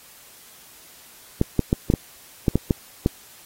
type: clicks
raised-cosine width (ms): 3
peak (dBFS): -4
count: 9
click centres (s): 1.414 / 1.593 / 1.729 / 1.901 / 1.938 / 2.482 / 2.556 / 2.708 / 3.061
effects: white hiss -48 dBFS RMS until 3.45 s + AAC 48 kbps